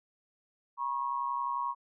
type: tone pair together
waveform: sine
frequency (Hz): 962 / 1093.2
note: B5 / C#6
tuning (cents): -46 / -24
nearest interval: major second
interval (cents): 222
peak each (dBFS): -33 / -33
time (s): 0.77-1.75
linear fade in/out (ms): 50
effects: none